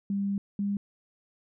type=tone pair in turn; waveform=sine; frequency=199.1 / 201.4 Hz; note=G3 / G3; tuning=+27 / +47 cents; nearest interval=unison; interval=20 cents; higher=second; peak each=-26 dBFS; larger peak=neither; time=0.1-0.38 / 0.59-0.77 s; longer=first; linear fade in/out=2 ms; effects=none